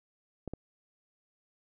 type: clicks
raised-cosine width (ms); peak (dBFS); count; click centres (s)
2; -24; 2; 0.477 / 0.536
effects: none